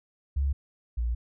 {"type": "tone pair in turn", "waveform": "sine", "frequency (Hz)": [69.3, 58.77], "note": ["C#2", "A#1"], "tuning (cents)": [0, 15], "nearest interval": "minor third", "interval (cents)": 285, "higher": "first", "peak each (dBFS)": [-23, -25], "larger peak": "first", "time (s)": [[0.36, 0.53], [0.97, 1.15]], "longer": "second", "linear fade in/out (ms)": 10, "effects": []}